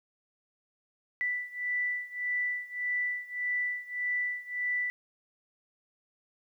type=beating tone pair; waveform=sine; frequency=1975.5 / 1977.2 Hz; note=B6 / B6; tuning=0 / +1 cents; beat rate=1.7 Hz; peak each=-32 / -34 dBFS; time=1.21-4.9 s; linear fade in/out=0 ms; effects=11-bit

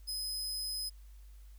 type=tone; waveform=sawtooth; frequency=5050 Hz; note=D#8; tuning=25 cents sharp; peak=-33 dBFS; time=0.07-0.9 s; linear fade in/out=20 ms; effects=added 50 Hz sine -50 dBFS peak until 1.58 s + white hiss -69 dBFS RMS until 1.58 s

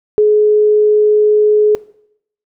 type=tone; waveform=sine; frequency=422.7 Hz; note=G#4; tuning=31 cents sharp; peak=-6 dBFS; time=0.18-1.75 s; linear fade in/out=0 ms; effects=noise-tail reverb RT60 0.7 s tail -21 dB re dry

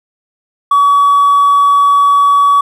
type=tone with hard clipping; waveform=triangle; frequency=1135 Hz; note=C#6; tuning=41 cents sharp; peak=-5 dBFS; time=0.71-2.61 s; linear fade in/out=5 ms; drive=2 dB; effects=none

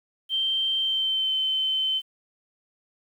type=tone with pitch glide; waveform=sine; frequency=3136 to 3075 Hz; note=G7 to G7; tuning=0 to -34 cents; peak=-22 dBFS; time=0.29-2.02 s; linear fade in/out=50 ms; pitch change=-34 cents; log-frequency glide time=0.8-1.33 s; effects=9-bit

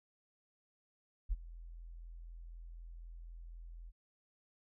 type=tone with ADSR envelope; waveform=sine; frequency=42 Hz; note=E1; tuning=33 cents sharp; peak=-28 dBFS; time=1.29-3.92 s; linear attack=31 ms; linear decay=29 ms; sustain=-19 dB; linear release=37 ms; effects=none

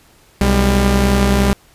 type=tone pair together; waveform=sawtooth; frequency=62.9 / 199.7 Hz; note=B1 / G3; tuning=+32 / +32 cents; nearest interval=octave + minor sixth; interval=2000 cents; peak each=-10 dBFS; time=0.41-1.53 s; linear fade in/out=0 ms; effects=pink hiss -50 dBFS RMS until 1.74 s + resampled to 32000 Hz

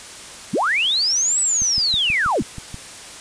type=linear two-way sweep; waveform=sine; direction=up then down; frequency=122.9 to 8000 to 122.9 Hz; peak=-16 dBFS; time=0.53-2.42 s; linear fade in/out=10 ms; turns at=1.4 s
type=click train; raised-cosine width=5 ms; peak=-19 dBFS; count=8; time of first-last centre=1.62-2.744 s; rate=6.23 Hz
effects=white hiss -37 dBFS RMS until 3.2 s + resampled to 22050 Hz

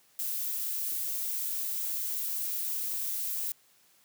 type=noise; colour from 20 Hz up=violet; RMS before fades=-33 dBFS; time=0.19-3.52 s; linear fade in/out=2 ms; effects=white hiss -64 dBFS RMS until 4.04 s + high-pass 100 Hz 12 dB/octave

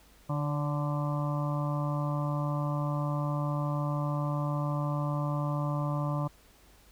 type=harmonic tone with a mistuned harmonic; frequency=146.83 Hz; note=D3; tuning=in tune; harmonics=1 / 2 / 4 / 5 / 6 / 7 / 8; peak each=-29 / -38 / -38 / -45 / -44 / -39 / -42 dBFS; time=0.29-6.28 s; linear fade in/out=10 ms; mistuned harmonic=4; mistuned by=-19 cents; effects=added 50 Hz sine -60 dBFS peak until 6.91 s + pink hiss -60 dBFS RMS until 6.91 s

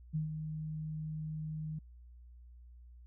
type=tone with ADSR envelope; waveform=sine; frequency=155.56 Hz; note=D#3; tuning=in tune; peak=-30 dBFS; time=0.13-1.79 s; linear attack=24 ms; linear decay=130 ms; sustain=-7 dB; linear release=6 ms; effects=added 60 Hz sine -52 dBFS peak until 3.06 s

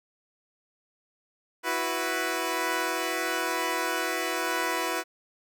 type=chord; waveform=10% pulse; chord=E suspended second; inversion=none; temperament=equal; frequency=329.6 / 370 / 493.9 Hz; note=E4 / F#4 / B4; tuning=0 / 0 / 0 cents; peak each=-23 dBFS; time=1.63-5.04 s; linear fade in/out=50 ms; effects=none

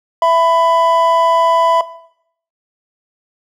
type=tone pair together; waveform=triangle; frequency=664 / 997.6 Hz; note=E5 / B5; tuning=+12 / +17 cents; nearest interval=perfect fifth; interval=705 cents; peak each=-10 dBFS; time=0.22-1.81 s; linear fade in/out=2 ms; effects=noise-tail reverb RT60 0.7 s tail -17 dB re dry

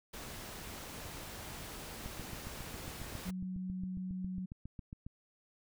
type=noise; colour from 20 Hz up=pink; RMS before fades=-46 dBFS; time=0.13-3.31 s; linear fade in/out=10 ms
type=click train; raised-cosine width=5 ms; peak=-32 dBFS; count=23; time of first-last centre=2.06-5.065 s; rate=7.32 Hz
type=tone; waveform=sine; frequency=185 Hz; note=F#3; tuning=in tune; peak=-37 dBFS; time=3.25-4.46 s; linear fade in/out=10 ms
effects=none

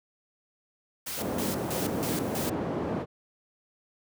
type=noise with tremolo; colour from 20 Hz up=white; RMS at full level=-35 dBFS; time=1.06-2.5 s; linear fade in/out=10 ms; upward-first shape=square; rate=3.1 Hz; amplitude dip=75%
type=band-pass noise; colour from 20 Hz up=white; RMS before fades=-31 dBFS; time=1.17-3.06 s; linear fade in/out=50 ms; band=120 to 450 Hz; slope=12 dB/octave
effects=none

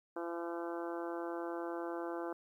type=harmonic tone; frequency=170 Hz; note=F3; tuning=46 cents flat; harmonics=2 / 3 / 4 / 5 / 6 / 7 / 8 / 9; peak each=-40 / -44 / -46 / -48 / -50 / -51 / -52 / -53 dBFS; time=0.16-2.33 s; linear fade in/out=5 ms; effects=12-bit

